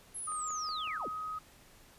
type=linear sweep; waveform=sine; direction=down; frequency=11175 to 82.41 Hz; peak=-38 dBFS; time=0.14-1.09 s; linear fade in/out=20 ms
type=tone with pitch glide; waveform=sine; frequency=1244.5 to 1260.4 Hz; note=D#6 to D#6; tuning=0 to +22 cents; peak=-36 dBFS; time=0.27-1.39 s; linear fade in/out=10 ms; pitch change=+22 cents; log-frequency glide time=0.4-1.1 s
type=click train; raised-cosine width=0.5 ms; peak=-37 dBFS; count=4; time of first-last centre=0.32-0.875 s; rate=5.41 Hz
effects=pink hiss -59 dBFS RMS until 1.98 s + resampled to 32000 Hz